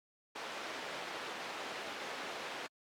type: band-pass noise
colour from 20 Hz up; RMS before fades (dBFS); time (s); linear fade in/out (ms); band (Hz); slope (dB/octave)
pink; -44; 0.35-2.67; 10; 470 to 3800; 12
effects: AAC 64 kbps